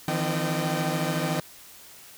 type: tone cluster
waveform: sawtooth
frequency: 155.6 / 169.3 / 257.2 / 609 / 773 Hz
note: D#3 / E3 / C4 / D#5 / G5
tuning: 0 / +46 / -30 / -37 / -24 cents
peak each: -25 / -26 / -29 / -29 / -31 dBFS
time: 0.08-1.4 s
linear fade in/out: 2 ms
effects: white hiss -48 dBFS RMS until 2.17 s